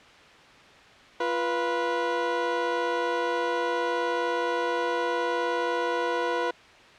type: tone pair together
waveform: 20% pulse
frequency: 346.1 / 489.5 Hz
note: F4 / B4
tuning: -16 / -15 cents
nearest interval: tritone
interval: 601 cents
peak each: -25 / -21 dBFS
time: 1.2-6.51 s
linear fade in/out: 5 ms
effects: white hiss -50 dBFS RMS until 6.98 s + low-pass 3000 Hz 12 dB/octave